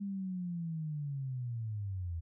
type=linear sweep; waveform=sine; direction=down; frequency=202.3 to 80.6 Hz; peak=-35 dBFS; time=0-2.21 s; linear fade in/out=20 ms; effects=none